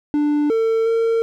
triangle tone with pitch steps, 295.2 / 450 / 456 Hz, D4 / A4 / A#4, +9 / +39 / -38 cents, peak -13 dBFS, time 0.14-1.22 s, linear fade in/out 0 ms, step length 360 ms, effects none

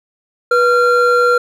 triangle tone pair together, 487.7 / 1379.4 Hz, B4 / F6, -22 / -22 cents, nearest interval octave + tritone, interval 1800 cents, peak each -10 dBFS, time 0.51-1.38 s, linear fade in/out 5 ms, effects none

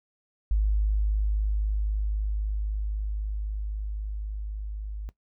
sine tone with level ramp, 51.91 Hz, G#1, in tune, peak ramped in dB -20 to -32 dBFS, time 0.51-5.09 s, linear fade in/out 0 ms, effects noise-tail reverb RT60 0.1 s tail -17 dB re dry

